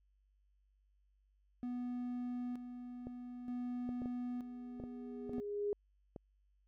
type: tone with tremolo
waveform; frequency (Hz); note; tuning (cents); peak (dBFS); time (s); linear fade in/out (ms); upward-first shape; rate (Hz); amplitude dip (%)
triangle; 246; B3; -7; -36; 1.63-5.4; 0; square; 0.54; 55
type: clicks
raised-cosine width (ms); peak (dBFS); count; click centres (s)
2; -33; 9; 3.07 / 3.891 / 4.019 / 4.058 / 4.8 / 4.838 / 5.295 / 5.383 / 6.162
type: tone with exponential growth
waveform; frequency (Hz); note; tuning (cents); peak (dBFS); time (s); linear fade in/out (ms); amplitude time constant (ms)
sine; 410.6; G#4; -20; -32; 4.3-5.73; 1; 310
effects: added 49 Hz sine -70 dBFS peak until 6.67 s